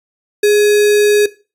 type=tone with sample-and-hold; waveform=sine; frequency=415.3 Hz; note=G#4; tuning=in tune; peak=-7 dBFS; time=0.43-1.26 s; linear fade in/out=5 ms; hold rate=2100 Hz; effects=noise-tail reverb RT60 0.3 s tail -17 dB re dry + resampled to 32000 Hz